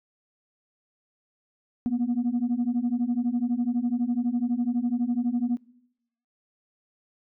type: beating tone pair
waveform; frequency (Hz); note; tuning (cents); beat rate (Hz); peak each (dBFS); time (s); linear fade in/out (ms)
sine; 234.8 / 246.8; A#3 / B3; +13 / -1; 12; -25 / -24; 1.86-5.57; 0
effects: noise-tail reverb RT60 0.8 s tail -22 dB re dry + tanh soft clip ceiling -19 dBFS